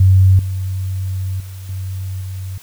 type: tone with level steps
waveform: sine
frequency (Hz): 94.5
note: F#2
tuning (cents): +37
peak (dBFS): -6 / -18 / -28 / -21 / -23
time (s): 0-2.58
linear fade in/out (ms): 5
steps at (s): 0.39 / 1.4 / 1.69 / 2.21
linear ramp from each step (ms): 2
effects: white hiss -43 dBFS RMS until 2.62 s